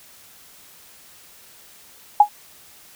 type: tone with exponential decay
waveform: sine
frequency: 830.6 Hz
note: G#5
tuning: in tune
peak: -3 dBFS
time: 2.2-2.29 s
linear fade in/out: 5 ms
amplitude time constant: 18 ms
effects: white hiss -48 dBFS RMS until 2.95 s